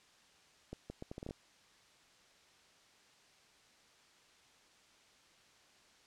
accelerating click train, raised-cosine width 2 ms, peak -30 dBFS, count 9, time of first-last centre 0.73-1.309 s, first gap 170 ms, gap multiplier 0.73, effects white hiss -65 dBFS RMS until 6.06 s + low-pass 6000 Hz 12 dB/octave

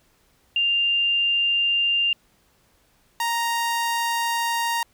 sine / sawtooth tone pair in turn, 2794 / 932.4 Hz, F7 / A#5, 0 / 0 cents, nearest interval octave + perfect fifth, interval 1900 cents, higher first, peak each -18 dBFS, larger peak neither, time 0.56-2.13 / 3.2-4.83 s, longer second, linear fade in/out 2 ms, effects pink hiss -62 dBFS RMS until 4.93 s

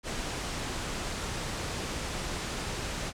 pink low-pass noise, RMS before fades -35 dBFS, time 0.03-3.13 s, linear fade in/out 50 ms, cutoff 8700 Hz, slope 24 dB/octave, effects none

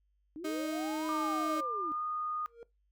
sine linear two-way sweep, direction up then down, 290.5 to 1000 to 290.5 Hz, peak -40 dBFS, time 0.36-1.92 s, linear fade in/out 0 ms, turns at 1.07 s
35% pulse tone, 312.3 Hz, D#4, 7 cents sharp, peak -32 dBFS, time 0.44-1.61 s, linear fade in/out 10 ms
sine tone with pitch glide, 1198 to 1230.3 Hz, D6 to D#6, +34 to -20 cents, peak -33 dBFS, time 1.09-2.46 s, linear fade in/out 0 ms, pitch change +46 cents, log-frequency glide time 1.79-2.04 s
triangle tone with exponential growth, 467.2 Hz, A#4, 4 cents sharp, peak -40 dBFS, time 2.41-2.63 s, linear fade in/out 1 ms, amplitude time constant 47 ms
effects noise-tail reverb RT60 0.2 s tail -20 dB re dry + added 50 Hz sine -70 dBFS peak until 2.91 s

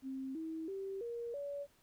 sine tone with pitch steps, 265.6 / 321.4 / 388.9 / 470.5 / 569.3 Hz, C4 / E4 / G4 / A#4 / C#5, +26 / -44 / -14 / +16 / +46 cents, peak -39 dBFS, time 0.02-1.67 s, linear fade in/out 50 ms, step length 330 ms, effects pink hiss -70 dBFS RMS until 1.82 s

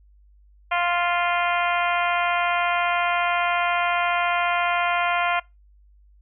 harmonic tone with a mistuned harmonic, 349.2 Hz, F4, in tune, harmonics 2 / 3 / 4 / 5 / 6 / 7 / 8 / 9, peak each -24 / -26 / -27 / -33 / -29 / -29 / -35 / -36 dBFS, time 0.71-5.4 s, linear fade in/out 10 ms, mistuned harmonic 8, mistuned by -22 cents, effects noise-tail reverb RT60 0.2 s tail -22 dB re dry + added 50 Hz sine -51 dBFS peak until 6.21 s

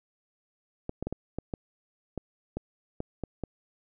clicks, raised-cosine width 2 ms, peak -19 dBFS, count 11, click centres 0.894 / 1.026 / 1.07 / 1.126 / 1.386 / 1.538 / 2.177 / 2.57 / 3.004 / 3.237 / 3.437 s, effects none

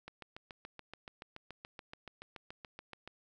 click train, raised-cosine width 0.3 ms, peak -30 dBFS, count 22, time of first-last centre 0.08-3.076 s, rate 7.01 Hz, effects none

